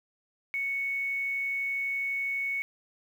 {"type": "tone with quantisation", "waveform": "sine", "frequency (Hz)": 2217, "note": "C#7", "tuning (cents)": 0, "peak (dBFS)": -28, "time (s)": [0.54, 2.62], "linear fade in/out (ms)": 0, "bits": 9, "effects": []}